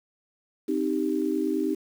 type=chord; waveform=sine; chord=C minor; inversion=none; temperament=equal; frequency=261.6 / 311.1 / 392 Hz; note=C4 / Eb4 / G4; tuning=0 / 0 / 0 cents; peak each=-29 / -26 / -29 dBFS; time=0.68-1.75 s; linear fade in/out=10 ms; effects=8-bit